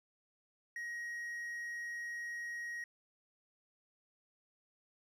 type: tone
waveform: triangle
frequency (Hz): 1889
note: A#6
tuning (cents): +22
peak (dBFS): -38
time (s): 0.76-2.84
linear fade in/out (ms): 2
effects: none